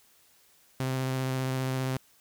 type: tone with vibrato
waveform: sawtooth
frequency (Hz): 130.81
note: C3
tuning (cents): 0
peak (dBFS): -24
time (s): 0.8-1.97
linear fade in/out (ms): 2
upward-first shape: square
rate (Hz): 15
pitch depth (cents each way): 11
effects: white hiss -62 dBFS RMS until 2.2 s